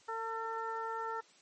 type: harmonic tone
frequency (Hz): 450.7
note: A4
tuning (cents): +42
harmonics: 1 / 2 / 3 / 4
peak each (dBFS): -42 / -39 / -40 / -48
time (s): 0.08-1.21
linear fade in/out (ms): 10
effects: white hiss -63 dBFS RMS until 1.41 s + MP3 32 kbps

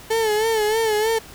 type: tone with vibrato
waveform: 35% pulse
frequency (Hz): 436.7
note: A4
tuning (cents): -13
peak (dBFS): -16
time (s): 0.1-1.19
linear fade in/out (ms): 10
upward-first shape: sine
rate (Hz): 3.2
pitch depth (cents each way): 69
effects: pink hiss -42 dBFS RMS until 1.34 s

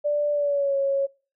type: tone with pitch glide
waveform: sine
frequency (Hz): 587.3 to 551.1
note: D5 to C#5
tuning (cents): 0 to -10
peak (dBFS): -20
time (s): 0.04-1.07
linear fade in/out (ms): 20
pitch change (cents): -110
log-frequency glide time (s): 0.32-0.76
effects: noise-tail reverb RT60 0.4 s tail -25 dB re dry

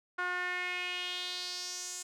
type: tone with band-pass filter sweep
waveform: sawtooth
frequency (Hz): 359.9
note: F#4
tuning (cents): -48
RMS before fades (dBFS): -37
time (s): 0.18-2.03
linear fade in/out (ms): 10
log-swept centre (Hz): 1400 to 7500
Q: 3.5
effects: none

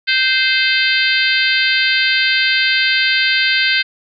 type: harmonic tone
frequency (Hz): 520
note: C5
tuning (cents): -11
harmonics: 3 / 4 / 5 / 6 / 7 / 8 / 9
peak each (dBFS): -17 / -18 / -20 / -21 / -22 / -22 / -22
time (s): 0.07-3.83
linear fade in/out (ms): 20
effects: none

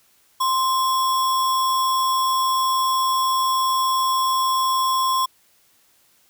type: tone with sample-and-hold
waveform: sine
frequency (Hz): 1046.5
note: C6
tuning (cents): 0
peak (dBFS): -17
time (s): 0.4-5.26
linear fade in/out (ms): 10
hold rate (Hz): 4410
effects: white hiss -59 dBFS RMS until 6.29 s

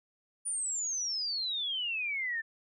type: exponential sweep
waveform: sine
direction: down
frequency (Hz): 9570 to 1760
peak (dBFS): -31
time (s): 0.45-2.42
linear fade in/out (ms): 20
effects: none

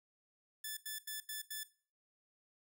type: tone bursts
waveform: 5% pulse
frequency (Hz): 1741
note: A6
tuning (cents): -19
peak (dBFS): -30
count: 5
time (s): 0.64-1.634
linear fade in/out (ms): 5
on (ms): 130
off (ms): 86
effects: noise-tail reverb RT60 0.4 s tail -17 dB re dry

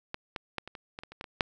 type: clicks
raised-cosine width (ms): 0.3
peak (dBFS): -18 / -18 / -16 / -26 / -26 / -23 / -26 / -30 / -21 / -25 / -8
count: 11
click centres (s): 0.144 / 0.362 / 0.583 / 0.676 / 0.752 / 0.989 / 1.035 / 1.12 / 1.211 / 1.242 / 1.408
effects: none

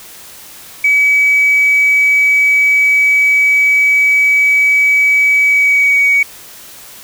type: tone with pitch glide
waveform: sine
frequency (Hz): 2280 to 2253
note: C#7 to C#7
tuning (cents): +48 to +28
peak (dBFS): -6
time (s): 0.84-6.23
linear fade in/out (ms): 5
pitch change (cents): -20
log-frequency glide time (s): 5.43-6.06
effects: tanh soft clip ceiling -3 dBFS + white hiss -35 dBFS RMS until 7.03 s

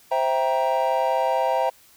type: chord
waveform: triangle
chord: C dominant seventh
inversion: none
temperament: equal with one note detuned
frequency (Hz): 523.3 / 659.3 / 784 / 938.8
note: C5 / E5 / G5 / Bb5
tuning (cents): 0 / 0 / 0 / +12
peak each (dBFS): -23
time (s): 0.11-1.7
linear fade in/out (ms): 10
effects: white hiss -54 dBFS RMS until 1.96 s

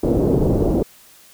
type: low-pass noise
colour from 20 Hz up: white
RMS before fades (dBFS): -17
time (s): 0.03-0.83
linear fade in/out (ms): 5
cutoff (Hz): 470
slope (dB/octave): 24
effects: white hiss -48 dBFS RMS until 1.33 s

